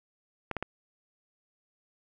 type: clicks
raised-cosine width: 0.5 ms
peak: -17 dBFS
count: 3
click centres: 0.513 / 0.567 / 0.626 s
effects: none